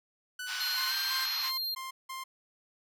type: tone with pitch glide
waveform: sawtooth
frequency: 1491 to 1576.9 Hz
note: F#6 to G6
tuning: +13 to +10 cents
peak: -33 dBFS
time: 0.39-1.26 s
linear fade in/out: 5 ms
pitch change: +97 cents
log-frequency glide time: 0.88-0.94 s
type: band-pass noise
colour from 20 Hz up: white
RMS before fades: -38 dBFS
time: 0.46-1.52 s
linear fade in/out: 50 ms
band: 870 to 5700 Hz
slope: 48 dB/octave
type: tone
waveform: square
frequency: 4197 Hz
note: C8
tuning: 5 cents sharp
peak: -32 dBFS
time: 0.6-1.75 s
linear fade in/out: 10 ms
type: tone bursts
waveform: sawtooth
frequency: 1053 Hz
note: C6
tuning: 11 cents sharp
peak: -34 dBFS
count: 5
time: 0.77-2.24 s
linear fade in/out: 10 ms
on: 150 ms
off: 180 ms
effects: none